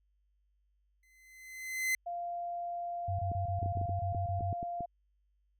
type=tone with exponential growth; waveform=45% pulse; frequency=2051 Hz; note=C7; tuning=35 cents flat; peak=-27 dBFS; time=1.03-1.95 s; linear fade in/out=2 ms; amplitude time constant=200 ms
type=tone; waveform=sine; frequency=695 Hz; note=F5; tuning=9 cents flat; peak=-35 dBFS; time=2.06-4.86 s; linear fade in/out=10 ms
type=tone bursts; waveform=sine; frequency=93.9 Hz; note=F#2; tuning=26 cents sharp; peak=-32 dBFS; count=11; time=3.08-4.53 s; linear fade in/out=5 ms; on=110 ms; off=24 ms
type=clicks; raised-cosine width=3 ms; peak=-29 dBFS; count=11; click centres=3.316 / 3.629 / 3.66 / 3.772 / 3.814 / 3.894 / 4.148 / 4.408 / 4.528 / 4.629 / 4.807 s
effects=added 50 Hz sine -70 dBFS peak until 5.59 s